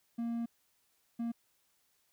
triangle tone bursts at uneven times, 233.2 Hz, A#3, 1 cent sharp, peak -31 dBFS, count 2, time 0.18-0.46 / 1.19-1.32 s, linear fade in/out 10 ms, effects white hiss -74 dBFS RMS until 2.12 s

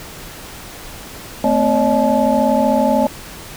sine tone cluster, 221.7 / 257.7 / 559 / 612 / 861 Hz, A3 / C4 / C#5 / D#5 / A5, +13 / -26 / +14 / -29 / -38 cents, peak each -18 dBFS, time 1.44-3.07 s, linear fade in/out 2 ms, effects tanh soft clip ceiling 0 dBFS + pink hiss -34 dBFS RMS until 3.56 s

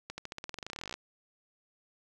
accelerating click train, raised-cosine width 0.2 ms, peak -22 dBFS, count 23, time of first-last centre 0.1-0.94 s, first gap 80 ms, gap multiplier 0.92, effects none

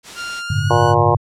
white noise, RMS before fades -33 dBFS, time 0.03-0.43 s, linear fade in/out 50 ms
sawtooth tone with pitch glide, 1396.9 to 1475.7 Hz, F6 to F#6, 0 to -5 cents, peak -21 dBFS, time 0.15-0.95 s, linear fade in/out 50 ms, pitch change +95 cents, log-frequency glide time 0.45-0.82 s
sine chord, G suspended second, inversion none, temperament equal with one note detuned, 98 / 110 / 143.73 Hz, G2 / A2 / D3, 0 / 0 / -37 cents, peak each -20 dBFS, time 0.5-1.17 s, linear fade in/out 5 ms
harmonic tone, 118.8 Hz, A#2, 33 cents sharp, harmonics 3 / 4 / 5 / 6 / 7 / 8 / 9, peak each -20 / -20 / -20 / -20 / -20 / -20 / -20 dBFS, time 0.7-1.15 s, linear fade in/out 5 ms
effects low-pass 7000 Hz 12 dB/octave

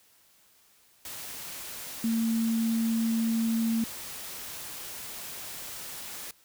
sine tone in noise, 227 Hz, A#3, 46 cents flat, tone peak -24 dBFS, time 2.04-3.84 s, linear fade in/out 2 ms, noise white, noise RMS -40 dBFS, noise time 1.05-6.31 s, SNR +13 dB, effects white hiss -62 dBFS RMS until 6.44 s

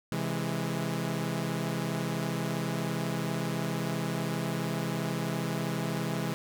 sawtooth chord, C augmented, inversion none, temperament equal with one note detuned, 132.56 / 164.81 / 207.7 Hz, C3 / E3 / G#3, +23 / 0 / 0 cents, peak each -31 / -29 / -31 dBFS, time 0.12-6.34 s, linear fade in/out 0 ms, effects none

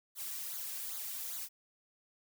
blue noise with flanger, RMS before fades -41 dBFS, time 0.15-1.49 s, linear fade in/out 50 ms, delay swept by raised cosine 0.36 to 2.36 ms, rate 2.5 Hz, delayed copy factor -0.85, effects none

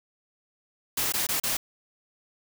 white noise with dropouts, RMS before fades -27 dBFS, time 0.97-1.57 s, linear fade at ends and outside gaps 5 ms, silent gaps 1.123-1.137 / 1.268-1.288 / 1.4-1.435 s, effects none

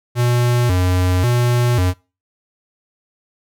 square tone with vibrato, 105.1 Hz, G#2, 21 cents sharp, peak -14 dBFS, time 0.15-1.94 s, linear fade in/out 50 ms, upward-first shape square, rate 0.92 Hz, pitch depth 250 cents each way, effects noise-tail reverb RT60 0.3 s tail -22 dB re dry

